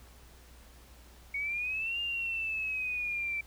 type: exponential two-way sweep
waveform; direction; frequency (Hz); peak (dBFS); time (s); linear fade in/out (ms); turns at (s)
sine; up then down; 2220 to 2814 to 2326; -31; 1.34-3.41; 5; 2
effects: added 60 Hz sine -54 dBFS peak until 3.46 s + pink hiss -58 dBFS RMS until 3.46 s